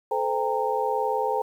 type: tone cluster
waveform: sine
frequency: 434.6 / 513 / 798 / 920 Hz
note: A4 / C5 / G5 / A#5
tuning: -21 / -34 / +31 / -23 cents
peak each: -28 dBFS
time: 0.11-1.42 s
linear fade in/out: 5 ms
effects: 9-bit